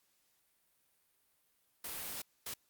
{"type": "noise bursts at uneven times", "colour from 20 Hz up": "white", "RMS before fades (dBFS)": -42, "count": 2, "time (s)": [[1.84, 2.22], [2.46, 2.54]], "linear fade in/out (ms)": 5, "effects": ["white hiss -75 dBFS RMS until 2.69 s", "Opus 48 kbps"]}